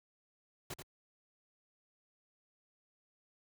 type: noise with echo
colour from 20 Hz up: pink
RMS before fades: -42 dBFS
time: 0.7-0.74 s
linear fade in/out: 5 ms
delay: 85 ms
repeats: 1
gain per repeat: -6 dB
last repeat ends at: 0.825 s
effects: high-pass 60 Hz 12 dB/octave